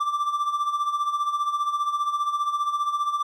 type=tone with tremolo; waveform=triangle; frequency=1174.7 Hz; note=D6; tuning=in tune; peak=-18 dBFS; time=0-3.23 s; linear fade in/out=10 ms; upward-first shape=sine; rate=15 Hz; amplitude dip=65%; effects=none